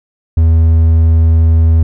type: tone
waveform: triangle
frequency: 81.3 Hz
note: E2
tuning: 23 cents flat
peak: -3 dBFS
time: 0.37-1.83 s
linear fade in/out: 5 ms
effects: none